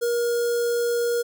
square tone with notch filter, 474.2 Hz, A#4, 30 cents sharp, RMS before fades -23 dBFS, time 0.01-1.23 s, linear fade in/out 20 ms, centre 2400 Hz, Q 0.69, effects none

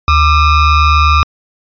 square ring-modulated tone, 632 Hz, D#5, 27 cents sharp, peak -4 dBFS, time 0.08-1.23 s, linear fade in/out 0 ms, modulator 556 Hz, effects resampled to 11025 Hz

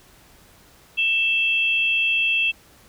sine tone pair together, 2665 / 3249 Hz, E7 / G#7, +18 / -39 cents, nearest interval minor third, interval 343 cents, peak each -18 / -26 dBFS, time 0.97-2.52 s, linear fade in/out 20 ms, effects pink hiss -52 dBFS RMS until 2.88 s

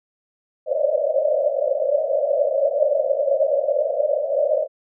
pink band-pass noise, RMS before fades -20 dBFS, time 0.66-4.68 s, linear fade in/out 50 ms, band 540 to 620 Hz, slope 96 dB/octave, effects none

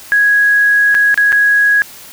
sine tone with dropouts, 1661.2 Hz, G#6, in tune, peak -7 dBFS, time 0.12-1.82 s, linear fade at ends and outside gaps 0 ms, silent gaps 0.945-0.95 / 1.143-1.176 / 1.321-1.327 s, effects white hiss -35 dBFS RMS until 2.12 s

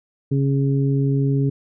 harmonic tone, 137.9 Hz, C#3, 9 cents flat, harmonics 1 / 2 / 3, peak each -17 / -23 / -27 dBFS, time 0.31-1.5 s, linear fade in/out 10 ms, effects none

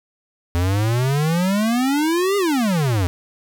square exponential two-way sweep, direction up then down, 84.5 to 412.5 to 84.5 Hz, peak -17 dBFS, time 0.55-3.07 s, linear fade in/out 0 ms, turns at 2.37 s, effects none

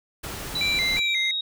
pink noise, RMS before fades -34 dBFS, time 0.23-1 s, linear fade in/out 10 ms
sine tone with pitch glide, 3951 to 3775 Hz, B7 to A#7, 0 to +21 cents, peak -24 dBFS, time 0.55-1.41 s, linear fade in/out 5 ms, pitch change -79 cents, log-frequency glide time 0.95-1.1 s
triangle tone with vibrato, 2217 Hz, C#7, in tune, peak -22 dBFS, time 0.61-1.31 s, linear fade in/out 2 ms, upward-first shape square, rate 2.8 Hz, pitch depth 97 cents each way
effects none

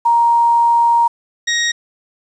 sine / 20% pulse tone pair in turn, 937 / 1880 Hz, A#5 / A#6, +9 / +14 cents, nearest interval octave, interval 1205 cents, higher second, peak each -9 dBFS, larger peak neither, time 0.05-1.08 / 1.47-1.72 s, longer first, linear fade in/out 10 ms, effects resampled to 22050 Hz + 7-bit

